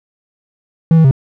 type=tone with pitch steps; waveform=triangle; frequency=163.4 / 161.2 / 133.7 Hz; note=E3 / E3 / C3; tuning=-15 / -38 / +38 cents; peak=-3 dBFS; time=0.91-1.111 s; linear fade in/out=2 ms; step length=67 ms; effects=none

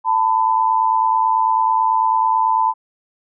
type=tone pair together; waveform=sine; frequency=890.9 / 1000 Hz; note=A5 / B5; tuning=+21 / +21 cents; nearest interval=major second; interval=200 cents; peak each=-16 dBFS; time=0.04-2.74 s; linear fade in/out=50 ms; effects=none

